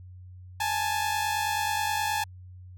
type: tone pair together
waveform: sawtooth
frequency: 830.6 / 880 Hz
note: G#5 / A5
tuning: 0 / 0 cents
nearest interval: minor second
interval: 100 cents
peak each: -25 dBFS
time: 0.6-2.24 s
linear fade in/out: 5 ms
effects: added 91 Hz sine -43 dBFS peak until 2.77 s